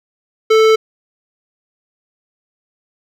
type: tone with hard clipping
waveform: sine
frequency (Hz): 440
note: A4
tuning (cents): 0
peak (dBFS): -9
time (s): 0.5-0.76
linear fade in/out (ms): 10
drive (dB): 17
effects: none